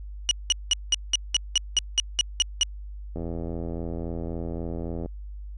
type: tone bursts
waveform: 30% pulse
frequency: 2916 Hz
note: F#7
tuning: 26 cents flat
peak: -14 dBFS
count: 12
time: 0.29-2.632 s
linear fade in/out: 0 ms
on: 21 ms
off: 190 ms
type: click train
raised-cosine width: 2 ms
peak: -20 dBFS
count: 160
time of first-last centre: 3.16-5.06 s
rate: 83.7 Hz
effects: added 50 Hz sine -35 dBFS peak until 5.57 s + resampled to 22050 Hz